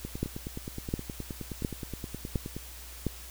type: two click trains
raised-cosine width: 3 ms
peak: -15 / -23 dBFS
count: 5 / 25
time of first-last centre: 0.23-3.067 / 0.05-2.566 s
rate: 1.41 / 9.54 Hz
effects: added 60 Hz sine -46 dBFS peak until 3.3 s + white hiss -47 dBFS RMS until 3.3 s